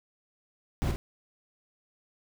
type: noise with echo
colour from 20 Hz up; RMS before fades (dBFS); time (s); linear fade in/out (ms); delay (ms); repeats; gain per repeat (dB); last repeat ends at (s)
brown; -28; 0.82-0.91; 0; 50; 1; -4; 0.96
effects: none